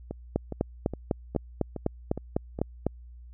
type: two click trains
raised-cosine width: 2 ms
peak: -20 / -11 dBFS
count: 7 / 11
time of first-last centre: 0.11-2.589 / 0.36-2.866 s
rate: 2.42 / 3.99 Hz
effects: added 60 Hz sine -44 dBFS peak until 3.33 s